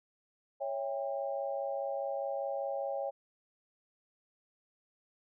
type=chord; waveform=sine; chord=C# diminished; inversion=none; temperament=equal with one note detuned; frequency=554.4 / 659.3 / 800 Hz; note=C#5 / E5 / G5; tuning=0 / 0 / +35 cents; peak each=-35 / -40 / -39 dBFS; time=0.6-3.11 s; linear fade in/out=20 ms; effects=none

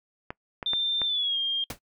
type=clicks; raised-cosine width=0.5 ms; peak=-18 dBFS; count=4; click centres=0.305 / 0.628 / 0.734 / 1.017 s
type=tone with pitch glide; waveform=sine; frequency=3584 to 3211 Hz; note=A7 to G7; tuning=+31 to +41 cents; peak=-24 dBFS; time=0.66-1.64 s; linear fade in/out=2 ms; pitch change=-190 cents; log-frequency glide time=1.05-1.38 s
type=noise with exponential decay; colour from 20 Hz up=pink; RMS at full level=-29 dBFS; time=1.7-1.79 s; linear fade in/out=2 ms; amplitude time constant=19 ms
effects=noise-tail reverb RT60 0.1 s tail -24 dB re dry

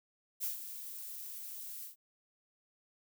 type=noise with ADSR envelope; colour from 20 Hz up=violet; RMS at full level=-35 dBFS; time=0.4-1.96 s; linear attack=37 ms; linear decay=130 ms; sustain=-10 dB; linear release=120 ms; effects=none

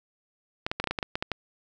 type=clicks; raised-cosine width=0.3 ms; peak=-12 dBFS; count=11; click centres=0.665 / 0.715 / 0.8 / 0.841 / 0.873 / 0.91 / 0.988 / 1.028 / 1.155 / 1.225 / 1.317 s; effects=none

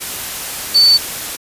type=tone in noise; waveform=sine; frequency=4512 Hz; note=C#8; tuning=30 cents sharp; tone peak=-6 dBFS; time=0.74-0.98 s; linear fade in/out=20 ms; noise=white; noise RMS=-24 dBFS; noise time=0-1.37 s; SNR=+15 dB; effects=resampled to 32000 Hz

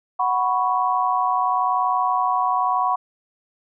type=chord; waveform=sine; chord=F# suspended fourth; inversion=none; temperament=equal; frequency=740 / 987.8 / 1108.7 Hz; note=F#5 / B5 / C#6; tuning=0 / 0 / 0 cents; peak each=-22 dBFS; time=0.19-2.96 s; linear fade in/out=10 ms; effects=none

